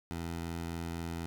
15% pulse tone, 83.9 Hz, E2, 31 cents sharp, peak -30 dBFS, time 0.11-1.26 s, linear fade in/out 0 ms, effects none

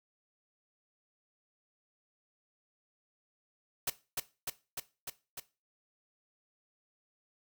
white noise with echo, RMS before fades -32 dBFS, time 3.87-3.9 s, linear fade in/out 5 ms, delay 300 ms, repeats 5, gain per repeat -2 dB, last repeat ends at 5.4 s, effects noise-tail reverb RT60 0.3 s tail -17 dB re dry

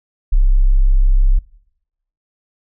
sine tone, 33.11 Hz, C1, 21 cents sharp, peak -8 dBFS, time 0.32-1.39 s, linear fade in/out 10 ms, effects noise-tail reverb RT60 0.8 s tail -19 dB re dry

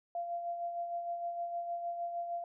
sine tone with tremolo, 690 Hz, F5, 21 cents flat, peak -33 dBFS, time 0.15-2.44 s, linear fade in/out 2 ms, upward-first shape sine, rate 6.5 Hz, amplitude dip 45%, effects none

